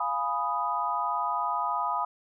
sine chord, F half-diminished seventh, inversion none, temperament equal, 698.5 / 830.6 / 987.8 / 1244.5 Hz, F5 / Ab5 / Cb6 / Eb6, 0 / 0 / 0 / 0 cents, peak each -35 / -33 / -30 / -30 dBFS, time 0-2.05 s, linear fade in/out 5 ms, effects none

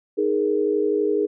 sine chord, D# suspended fourth, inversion none, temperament just, 311.1 / 414.8 / 466.7 Hz, D#4 / G#4 / A#4, 0 / -2 / +2 cents, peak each -25 / -20 / -25 dBFS, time 0.17-1.27 s, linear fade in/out 20 ms, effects none

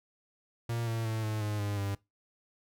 45% pulse tone with pitch steps, 117 / 113.93 / 110.94 / 108.04 / 105.2 / 102.44 / 99.76 Hz, A#2 / A#2 / A2 / A2 / G#2 / G#2 / G2, +7 / -39 / +15 / -31 / +23 / -23 / +31 cents, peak -31 dBFS, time 0.69-1.95 s, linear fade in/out 5 ms, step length 180 ms, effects noise-tail reverb RT60 0.2 s tail -21 dB re dry

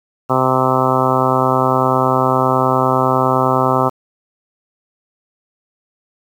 harmonic tone, 129.9 Hz, C3, 12 cents flat, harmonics 1 / 2 / 3 / 4 / 5 / 6 / 7 / 8 / 9 / 10, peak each -21 / -21 / -21 / -21 / -21 / -21 / -21 / -21 / -21 / -21 dBFS, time 0.29-3.9 s, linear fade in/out 20 ms, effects 7-bit

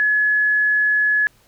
sine tone, 1700 Hz, G#6, 40 cents sharp, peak -14 dBFS, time 0-1.27 s, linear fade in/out 0 ms, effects pink hiss -56 dBFS RMS until 1.47 s

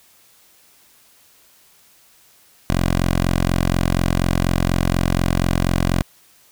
10% pulse tone, 44.14 Hz, F1, 19 cents sharp, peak -8 dBFS, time 2.7-6.02 s, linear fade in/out 0 ms, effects white hiss -53 dBFS RMS until 6.51 s

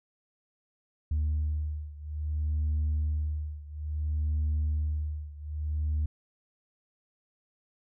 sine beating tone pair, 75.7 / 76.29 Hz, D#2 / D#2, -47 / -34 cents, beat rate 0.59 Hz, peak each -28 / -30 dBFS, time 1.11-6.06 s, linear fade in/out 5 ms, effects tanh soft clip ceiling -23 dBFS

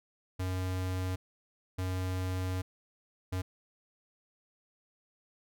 square tone bursts at uneven times, 92.5 Hz, F#2, in tune, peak -32 dBFS, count 3, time 0.39-1.16 / 1.78-2.62 / 3.32-3.42 s, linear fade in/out 10 ms, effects none

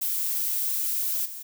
violet noise with level steps, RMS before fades -27 / -38 dBFS, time 0.01-1.43 s, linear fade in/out 10 ms, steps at 1.25 s, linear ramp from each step 10 ms, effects none

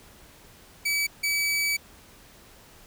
sawtooth tone bursts at uneven times, 2290 Hz, D7, 44 cents flat, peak -20 dBFS, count 2, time 0.85-1.07 / 1.23-1.77 s, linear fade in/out 10 ms, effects pink hiss -52 dBFS RMS until 2.86 s

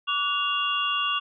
sine tone cluster, 1151 / 1465 / 2793 / 3358 Hz, D6 / F#6 / F7 / G#7, -35 / -18 / -1 / +18 cents, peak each -27 / -34 / -26 / -32 dBFS, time 0.07-1.2 s, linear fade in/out 20 ms, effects none

